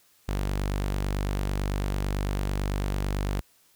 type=tone; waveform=sawtooth; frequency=49 Hz; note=G1; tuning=in tune; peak=-22 dBFS; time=0.28-3.41 s; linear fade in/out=10 ms; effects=white hiss -62 dBFS RMS until 3.75 s